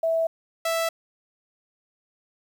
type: tone pair in turn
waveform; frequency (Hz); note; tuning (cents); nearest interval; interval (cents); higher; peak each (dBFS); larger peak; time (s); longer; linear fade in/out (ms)
sine / sawtooth; 655 / 659.6; E5 / E5; -11 / +1; unison; 12; second; -20 / -19; second; 0.03-0.27 / 0.65-0.89; neither; 5
effects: 9-bit